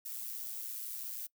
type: noise with amplitude modulation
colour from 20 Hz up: violet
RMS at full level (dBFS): -39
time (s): 0.05-1.27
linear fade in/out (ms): 10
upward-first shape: sine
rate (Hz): 117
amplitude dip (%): 55
effects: noise-tail reverb RT60 0.1 s tail -22 dB re dry